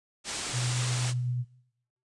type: low-pass noise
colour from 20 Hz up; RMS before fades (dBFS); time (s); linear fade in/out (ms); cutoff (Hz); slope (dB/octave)
white; -35; 0.24-1.14; 50; 9000; 48
type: tone with tremolo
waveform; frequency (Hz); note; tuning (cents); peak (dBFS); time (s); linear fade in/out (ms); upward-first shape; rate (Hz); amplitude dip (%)
sine; 123.47; B2; 0; -26; 0.52-1.45; 50; triangle; 8.1; 25
effects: noise-tail reverb RT60 0.8 s tail -22 dB re dry + resampled to 24000 Hz